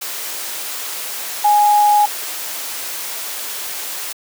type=tone in noise; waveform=sine; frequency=830.6 Hz; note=G#5; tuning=in tune; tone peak=-9 dBFS; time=1.44-2.06 s; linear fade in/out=10 ms; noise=white; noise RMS=-26 dBFS; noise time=0.01-4.13 s; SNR=+14 dB; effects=high-pass 400 Hz 12 dB/octave